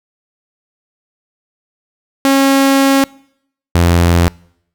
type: tone pair in turn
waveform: sawtooth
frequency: 272.7 / 85.9 Hz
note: C#4 / F2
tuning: -28 / -28 cents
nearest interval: octave + minor sixth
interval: 2000 cents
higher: first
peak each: -4 dBFS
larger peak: neither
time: 2.25-3.04 / 3.75-4.28 s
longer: first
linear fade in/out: 0 ms
effects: noise-tail reverb RT60 0.7 s tail -25 dB re dry